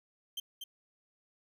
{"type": "tone with echo", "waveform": "40% pulse", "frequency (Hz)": 3136, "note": "G7", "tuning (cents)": 0, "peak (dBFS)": -35, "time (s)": [0.37, 0.4], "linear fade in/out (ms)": 5, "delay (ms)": 240, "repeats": 1, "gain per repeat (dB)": -5, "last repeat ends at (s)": 0.64, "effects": []}